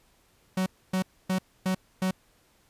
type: tone bursts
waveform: 45% pulse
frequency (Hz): 186.8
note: F#3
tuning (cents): +17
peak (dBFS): -24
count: 5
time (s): 0.57-2.11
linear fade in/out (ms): 5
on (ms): 92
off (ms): 270
effects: pink hiss -64 dBFS RMS until 2.69 s + resampled to 32000 Hz